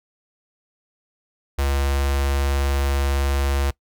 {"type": "tone with notch filter", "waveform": "square", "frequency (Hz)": 69.2, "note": "C#2", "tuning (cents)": -2, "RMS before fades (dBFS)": -21, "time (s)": [1.58, 3.71], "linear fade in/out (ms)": 10, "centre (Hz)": 160, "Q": 0.52, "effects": ["noise-tail reverb RT60 0.1 s tail -21 dB re dry"]}